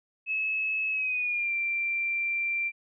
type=tone with pitch glide; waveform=sine; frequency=2588 to 2360 Hz; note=E7 to D7; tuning=-32 to +8 cents; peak=-26 dBFS; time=0.26-2.72 s; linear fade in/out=50 ms; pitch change=-160 cents; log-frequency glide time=0.9-1.53 s; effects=none